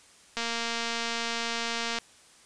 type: click train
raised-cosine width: 0.2 ms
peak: -14 dBFS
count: 376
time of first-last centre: 0.37-1.986 s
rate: 232 Hz
effects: white hiss -56 dBFS RMS until 2.45 s + resampled to 22050 Hz